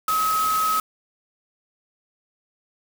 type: tone in noise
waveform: sine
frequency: 1278 Hz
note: D#6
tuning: 46 cents sharp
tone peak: -19 dBFS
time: 0.08-0.8 s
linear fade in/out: 2 ms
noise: white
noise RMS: -30 dBFS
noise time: 0.08-0.8 s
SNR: +8 dB
effects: none